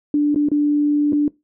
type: tone with dropouts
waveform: sine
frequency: 293.7 Hz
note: D4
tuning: in tune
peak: -13 dBFS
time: 0.14-1.28 s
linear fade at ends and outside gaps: 2 ms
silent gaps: 0.346-0.359 / 0.487-0.516 / 1.124-1.13 s
effects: noise-tail reverb RT60 0.2 s tail -21 dB re dry